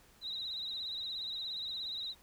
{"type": "tone with vibrato", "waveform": "sine", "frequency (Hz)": 3884, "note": "B7", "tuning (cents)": -30, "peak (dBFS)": -37, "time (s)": [0.21, 2.15], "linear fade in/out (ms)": 50, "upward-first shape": "triangle", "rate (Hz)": 17, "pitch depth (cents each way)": 87, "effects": ["pink hiss -63 dBFS RMS until 2.22 s"]}